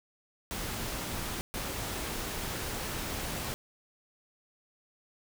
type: noise bursts at uneven times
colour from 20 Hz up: pink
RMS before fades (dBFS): -36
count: 2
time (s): 0.51-1.41 / 1.54-3.54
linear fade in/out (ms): 0
effects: none